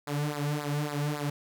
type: tone with flanger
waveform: sawtooth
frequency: 146.83 Hz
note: D3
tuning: in tune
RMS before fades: -31 dBFS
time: 0.07-1.3 s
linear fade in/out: 5 ms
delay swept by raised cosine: 0.32 to 3.12 ms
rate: 3.6 Hz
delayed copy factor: -0.95
effects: none